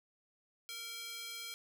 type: tone with high-pass filter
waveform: square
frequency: 461.9 Hz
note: A#4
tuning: 16 cents flat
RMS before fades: -45 dBFS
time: 0.69-1.54 s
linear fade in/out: 0 ms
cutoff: 2900 Hz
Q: 1.2
effects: none